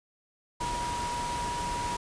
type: tone in noise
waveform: sine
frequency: 961 Hz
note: B5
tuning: 48 cents flat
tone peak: -31 dBFS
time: 0.6-1.97 s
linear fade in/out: 10 ms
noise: pink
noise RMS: -36 dBFS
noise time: 0.6-1.97 s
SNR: +2 dB
effects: resampled to 22050 Hz